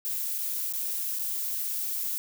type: noise with dropouts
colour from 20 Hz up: violet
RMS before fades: -31 dBFS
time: 0.05-2.18 s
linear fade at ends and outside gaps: 0 ms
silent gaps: 0.383-0.387 / 0.725-0.736 / 1.187-1.194 s
effects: none